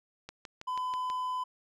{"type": "click train", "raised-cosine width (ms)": 0.2, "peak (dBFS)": -25, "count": 6, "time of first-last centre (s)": [0.29, 1.1], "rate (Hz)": 6.17}
{"type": "tone", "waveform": "triangle", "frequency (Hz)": 1009, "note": "B5", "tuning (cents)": 37, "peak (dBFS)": -29, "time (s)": [0.67, 1.44], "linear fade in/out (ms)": 10}
{"effects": []}